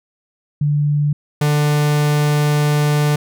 sine / 45% pulse tone pair in turn, 146.83 / 148.19 Hz, D3 / D3, 0 / +16 cents, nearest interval unison, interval 16 cents, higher second, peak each -13 dBFS, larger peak neither, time 0.61-1.13 / 1.41-3.16 s, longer second, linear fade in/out 5 ms, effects none

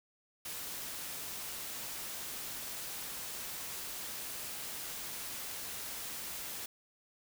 white noise, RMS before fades -42 dBFS, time 0.45-6.66 s, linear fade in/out 5 ms, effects none

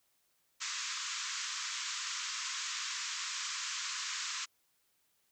white band-pass noise, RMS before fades -39 dBFS, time 0.6-4.46 s, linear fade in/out 20 ms, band 1000 to 7500 Hz, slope 96 dB/octave, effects white hiss -75 dBFS RMS until 5.31 s

